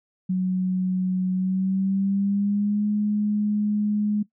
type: tone with pitch glide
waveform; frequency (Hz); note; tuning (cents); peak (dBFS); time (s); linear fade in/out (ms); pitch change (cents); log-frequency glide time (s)
sine; 185 to 208.9; F#3 to G#3; 0 to +10; -20; 0.29-4.23; 10; +210; 1.33-2.86
effects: noise-tail reverb RT60 0.1 s tail -17 dB re dry